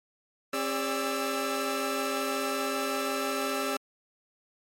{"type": "tone cluster", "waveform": "sawtooth", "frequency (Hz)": [267.8, 404.9, 581, 1326], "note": ["C4", "G#4", "D5", "E6"], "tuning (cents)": [40, -44, -19, 10], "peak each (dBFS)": -30, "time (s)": [0.53, 3.77], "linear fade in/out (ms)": 5, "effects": ["MP3 64 kbps"]}